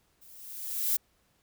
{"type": "noise with level ramp", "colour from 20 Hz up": "violet", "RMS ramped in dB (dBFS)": [-55, -25], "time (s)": [0.21, 0.97], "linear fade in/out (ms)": 10, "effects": ["pink hiss -70 dBFS RMS until 1.42 s"]}